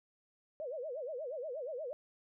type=tone with vibrato; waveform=sine; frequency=556 Hz; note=C#5; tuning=5 cents sharp; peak=-38 dBFS; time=0.6-1.93 s; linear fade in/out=0 ms; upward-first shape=sine; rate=8.4 Hz; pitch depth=260 cents each way; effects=none